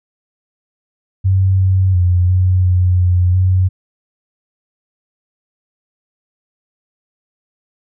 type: tone with pitch steps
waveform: sine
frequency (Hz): 95.1 / 94.3 / 89.3 / 92 / 90.6 / 89.8 / 92.7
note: F#2 / F#2 / F2 / F#2 / F#2 / F2 / F#2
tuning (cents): +48 / +33 / +39 / -9 / -36 / +49 / +4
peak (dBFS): -9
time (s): 1.24-3.69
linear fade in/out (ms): 20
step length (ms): 350
effects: none